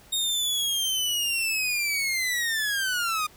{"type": "linear sweep", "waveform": "sawtooth", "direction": "down", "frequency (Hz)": [3729, 1212], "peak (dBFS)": -21, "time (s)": [0.12, 3.27], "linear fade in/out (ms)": 10, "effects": ["pink hiss -53 dBFS RMS until 3.36 s"]}